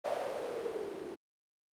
violet noise with low-pass filter sweep, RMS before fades -38 dBFS, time 0.04-1.16 s, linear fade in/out 20 ms, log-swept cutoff 620 to 340 Hz, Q 5.9, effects Opus 48 kbps

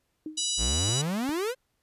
sine tone with exponential decay, 310.2 Hz, D#4, 5 cents flat, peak -30 dBFS, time 0.26-0.48 s, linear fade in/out 2 ms, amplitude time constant 47 ms
harmonic tone, 980 Hz, B5, 14 cents flat, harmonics 3 / 4 / 5 / 6 / 7 / 8 / 9 / 10, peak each -35 / -31 / -37 / -34 / -35 / -36 / -41 / -39 dBFS, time 0.37-1.02 s, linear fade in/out 10 ms
45% pulse exponential sweep, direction up, 50.3 to 535 Hz, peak -27 dBFS, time 0.57-1.55 s, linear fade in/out 50 ms
clicks, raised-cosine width 3 ms, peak -28 dBFS, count 2, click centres 0.891 / 1.292 s
effects pink hiss -75 dBFS RMS until 1.82 s + resampled to 32000 Hz

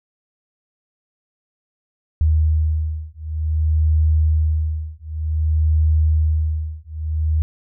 sine beating tone pair, 77.78 / 78.32 Hz, D#2 / D#2, 0 / +12 cents, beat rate 0.54 Hz, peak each -18 dBFS, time 2.21-7.42 s, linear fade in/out 0 ms, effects none

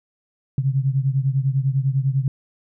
sine beating tone pair, 132.1 / 142.1 Hz, C3 / C#3, +17 / +43 cents, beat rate 10 Hz, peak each -19 / -22 dBFS, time 0.58-2.28 s, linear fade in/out 2 ms, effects none

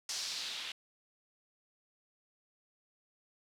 blue noise with low-pass filter sweep, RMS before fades -40 dBFS, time 0.09-0.72 s, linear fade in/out 2 ms, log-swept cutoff 5700 to 3100 Hz, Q 2.3, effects none

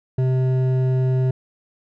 sine tone with hard clipping, 129.3 Hz, C3, 20 cents flat, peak -18 dBFS, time 0.18-1.31 s, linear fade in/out 5 ms, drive 9 dB, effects none

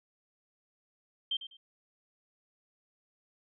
sine tone with echo, 3156 Hz, G7, 11 cents sharp, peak -29 dBFS, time 1.31-1.37 s, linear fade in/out 5 ms, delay 100 ms, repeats 2, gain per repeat -12 dB, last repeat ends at 1.57 s, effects none

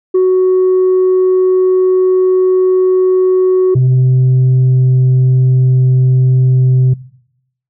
sine tone pair in turn, 371.1 / 128.65 Hz, F#4 / C3, +5 / -29 cents, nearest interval octave + tritone, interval 1834 cents, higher first, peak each -4 dBFS, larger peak neither, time 0.14-3.75 / 3.75-6.94 s, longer first, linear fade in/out 10 ms, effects noise-tail reverb RT60 0.8 s tail -21 dB re dry + tanh soft clip ceiling -5 dBFS

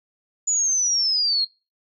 sine linear sweep, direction down, 6970 to 4186 Hz, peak -18 dBFS, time 0.47-1.45 s, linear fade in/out 10 ms, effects noise-tail reverb RT60 0.3 s tail -24 dB re dry

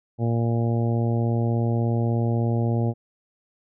harmonic tone, 116.54 Hz, A#2, in tune, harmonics 1 / 2 / 3 / 4 / 5 / 6 / 7, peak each -21 / -27 / -31 / -33 / -35 / -37 / -38 dBFS, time 0.18-2.94 s, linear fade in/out 50 ms, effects none

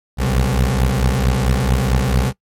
20% pulse beating tone pair, 61.9 / 66.4 Hz, B1 / C2, +5 / +26 cents, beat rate 4.5 Hz, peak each -12 dBFS, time 0.17-2.33 s, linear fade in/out 50 ms, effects noise-tail reverb RT60 0.1 s tail -22 dB re dry + MP3 64 kbps

